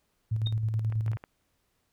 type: tone with tremolo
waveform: sine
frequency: 110 Hz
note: A2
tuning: in tune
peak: -24 dBFS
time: 0.31-1.17 s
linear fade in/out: 10 ms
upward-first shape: square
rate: 9.3 Hz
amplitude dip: 40%
type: tone with exponential decay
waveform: sine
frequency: 3700 Hz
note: A#7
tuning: 14 cents flat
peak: -29 dBFS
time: 0.46-0.54 s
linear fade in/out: 5 ms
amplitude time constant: 17 ms
type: clicks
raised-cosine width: 0.5 ms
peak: -28 dBFS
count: 5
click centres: 0.924 / 1.08 / 1.133 / 1.171 / 1.239 s
effects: pink hiss -74 dBFS RMS until 1.92 s